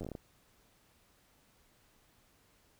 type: slowing click train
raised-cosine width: 2 ms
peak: -28 dBFS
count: 8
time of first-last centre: 0.01-0.152 s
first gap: 10 ms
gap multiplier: 1.23
effects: pink hiss -68 dBFS RMS until 2.79 s